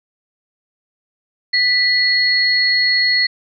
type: tone pair together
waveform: sine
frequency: 1975.5 / 4321 Hz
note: B6 / C#8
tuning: 0 / -45 cents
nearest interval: octave + major second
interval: 1355 cents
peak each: -15 dBFS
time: 1.53-3.27 s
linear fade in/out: 10 ms
effects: none